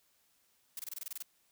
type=noise bursts; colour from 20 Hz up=blue; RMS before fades=-41 dBFS; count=10; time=0.77-1.225 s; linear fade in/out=2 ms; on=23 ms; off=25 ms; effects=white hiss -72 dBFS RMS until 1.51 s